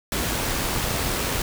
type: noise with amplitude modulation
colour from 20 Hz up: pink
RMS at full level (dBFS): -24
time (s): 0.12-1.42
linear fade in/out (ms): 2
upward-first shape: sine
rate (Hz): 90.6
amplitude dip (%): 25
effects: none